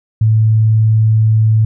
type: tone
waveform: sine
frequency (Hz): 109.9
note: A2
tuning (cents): -2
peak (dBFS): -7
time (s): 0.21-1.65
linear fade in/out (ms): 5
effects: none